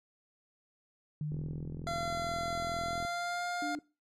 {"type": "tone with exponential decay", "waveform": "sine", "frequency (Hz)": 151.1, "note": "D3", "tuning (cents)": 50, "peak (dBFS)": -32, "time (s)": [1.21, 3.51], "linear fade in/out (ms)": 2, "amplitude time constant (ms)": 500}
{"type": "click train", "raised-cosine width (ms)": 3, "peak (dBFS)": -30, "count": 74, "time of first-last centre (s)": [1.32, 3.05], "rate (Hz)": 42.2}
{"type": "tone with pitch glide", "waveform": "25% pulse", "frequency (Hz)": [684, 705.7], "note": ["F5", "F5"], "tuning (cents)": [-36, 18], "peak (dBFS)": -30, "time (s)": [1.87, 3.75], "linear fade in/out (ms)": 0, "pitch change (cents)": 54, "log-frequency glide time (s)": [2.82, 3.45]}
{"type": "tone", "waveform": "sine", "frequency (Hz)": 296.7, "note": "D4", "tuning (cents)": 18, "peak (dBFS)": -36, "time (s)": [3.62, 3.79], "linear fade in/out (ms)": 2}
{"effects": ["noise-tail reverb RT60 0.3 s tail -22 dB re dry", "low-pass 8000 Hz 12 dB/octave"]}